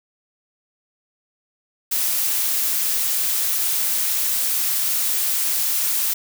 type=noise; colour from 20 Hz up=blue; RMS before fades=-21 dBFS; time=1.91-6.14 s; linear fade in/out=10 ms; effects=none